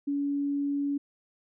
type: tone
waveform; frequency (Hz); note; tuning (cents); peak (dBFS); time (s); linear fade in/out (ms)
sine; 283.7; C#4; +40; -26; 0.07-0.98; 10
effects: none

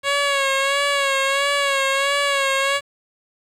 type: tone with vibrato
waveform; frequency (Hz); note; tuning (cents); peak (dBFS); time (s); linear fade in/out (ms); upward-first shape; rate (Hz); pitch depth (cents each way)
10% pulse; 554.4; C#5; 0; -9; 0.03-2.81; 50; sine; 1.5; 46
effects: low-pass 8000 Hz 12 dB/octave + 8-bit

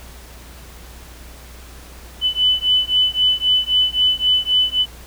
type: beating tone pair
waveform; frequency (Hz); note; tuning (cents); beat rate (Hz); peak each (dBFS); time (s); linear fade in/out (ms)
sine; 3000 / 3003.8; F#7 / F#7; +23 / +25; 3.8; -17; 2.21-4.86; 50
effects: added 60 Hz sine -39 dBFS peak until 5.06 s + pink hiss -42 dBFS RMS until 5.06 s

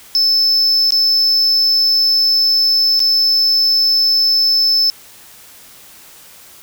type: tone with dropouts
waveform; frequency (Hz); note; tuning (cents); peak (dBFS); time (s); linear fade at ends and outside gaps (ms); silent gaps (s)
triangle; 5260; E8; -5; -9; 0.15-4.9; 0; 0.906-0.922 / 2.994-3.002
effects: white hiss -41 dBFS RMS until 6.62 s

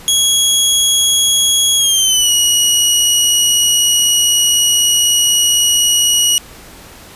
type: tone with pitch glide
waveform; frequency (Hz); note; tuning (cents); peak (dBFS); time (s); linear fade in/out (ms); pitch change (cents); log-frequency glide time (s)
20% pulse; 3322 to 2909; G#7 to F#7; 0 to -30; -4; 0.08-6.38; 0; -230; 1.77-2.31
effects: pink hiss -37 dBFS RMS until 7.15 s + resampled to 32000 Hz

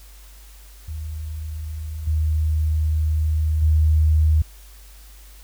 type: tone with level steps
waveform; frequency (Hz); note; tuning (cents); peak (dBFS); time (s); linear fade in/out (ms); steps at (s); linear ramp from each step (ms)
sine; 77.78; D#2; 0; -27 / -17 / -13; 0.88-4.42; 5; 2.07 / 3.62; 5
effects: added 50 Hz sine -42 dBFS peak until 5.43 s + white hiss -50 dBFS RMS until 5.43 s

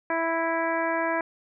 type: harmonic tone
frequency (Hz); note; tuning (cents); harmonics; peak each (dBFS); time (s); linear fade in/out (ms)
329.6; E4; 0; 1 / 2 / 3 / 4 / 5 / 6 / 7; -31 / -28 / -29 / -37 / -31 / -36 / -38; 0.1-1.21; 2
effects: none

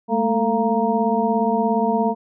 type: tone cluster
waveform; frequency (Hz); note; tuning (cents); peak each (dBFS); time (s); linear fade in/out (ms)
sine; 211.1 / 228.2 / 447.5 / 690 / 935; G#3 / A#3 / A4 / F5 / A#5; +29 / -37 / +29 / -21 / +5; -23; 0.08-2.15; 50
effects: none

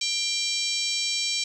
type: harmonic tone with a mistuned harmonic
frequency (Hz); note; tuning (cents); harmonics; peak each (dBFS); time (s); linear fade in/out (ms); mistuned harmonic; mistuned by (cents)
790; G5; +13; 3 / 4 / 5 / 6 / 7 / 8 / 9 / 10; -32 / -33 / -30 / -34 / -30 / -36 / -37 / -37; 0.01-1.44; 5; 6; -54
effects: 9-bit

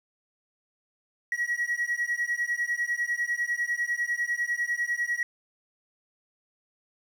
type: beating tone pair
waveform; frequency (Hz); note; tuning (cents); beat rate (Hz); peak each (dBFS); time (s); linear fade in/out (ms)
triangle; 1909 / 1919; A#6 / A#6; +41 / +50; 10; -27; 1.32-5.23; 2
effects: tanh soft clip ceiling -17 dBFS + 10-bit

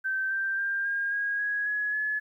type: tone with pitch steps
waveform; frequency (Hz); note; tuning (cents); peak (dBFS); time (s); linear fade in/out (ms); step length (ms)
sine; 1550 / 1571.6 / 1593.6 / 1615.8 / 1638.4 / 1661.2 / 1684.4 / 1708; G6 / G6 / G6 / G#6 / G#6 / G#6 / G#6 / G#6; -20 / +4 / +28 / -48 / -24 / 0 / +24 / +48; -26; 0.04-2.2; 20; 270
effects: 11-bit

